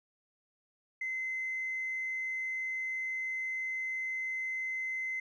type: tone with tanh clipping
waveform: triangle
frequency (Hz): 2057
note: C7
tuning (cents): -30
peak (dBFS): -33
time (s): 1.01-5.2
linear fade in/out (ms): 5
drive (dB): 4
effects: none